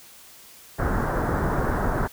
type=low-pass noise; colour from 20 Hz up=pink; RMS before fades=-24 dBFS; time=0.78-2.08 s; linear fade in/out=20 ms; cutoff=1700 Hz; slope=48 dB/octave; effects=white hiss -48 dBFS RMS until 2.12 s